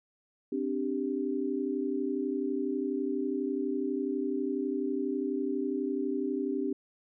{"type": "chord", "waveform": "sine", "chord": "C suspended second", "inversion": "none", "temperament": "equal", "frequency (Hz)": [261.6, 293.7, 392], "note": ["C4", "D4", "G4"], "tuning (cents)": [0, 0, 0], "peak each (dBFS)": -33, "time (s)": [0.52, 6.73], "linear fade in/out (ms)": 5, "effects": []}